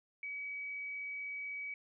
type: tone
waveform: sine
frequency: 2274 Hz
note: C#7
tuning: 44 cents sharp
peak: -39 dBFS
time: 0.23-1.74 s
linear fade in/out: 2 ms
effects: none